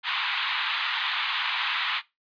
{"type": "band-pass noise", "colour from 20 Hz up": "white", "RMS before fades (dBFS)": -28, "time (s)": [0.03, 2.02], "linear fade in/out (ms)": 50, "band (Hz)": [890, 3800], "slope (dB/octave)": 48, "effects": ["noise-tail reverb RT60 0.2 s tail -18 dB re dry", "resampled to 11025 Hz"]}